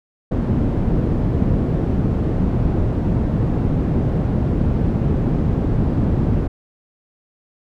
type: low-pass noise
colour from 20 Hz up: white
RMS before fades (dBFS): -18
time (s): 0.31-6.48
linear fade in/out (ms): 10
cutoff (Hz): 200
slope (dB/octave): 12
effects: none